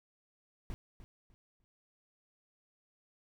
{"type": "noise with echo", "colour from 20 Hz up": "brown", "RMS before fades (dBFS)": -39, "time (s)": [0.7, 0.74], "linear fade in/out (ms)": 0, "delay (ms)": 300, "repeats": 3, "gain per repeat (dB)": -12, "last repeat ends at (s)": 1.64, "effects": []}